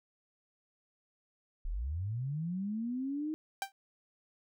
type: linear sweep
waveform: sine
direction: up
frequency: 31 to 316.2 Hz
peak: -33 dBFS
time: 1.65-3.34 s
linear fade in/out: 0 ms
type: tone with exponential decay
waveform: sawtooth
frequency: 784 Hz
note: G5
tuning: in tune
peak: -26 dBFS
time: 3.62-3.72 s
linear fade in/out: 1 ms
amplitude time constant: 20 ms
effects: none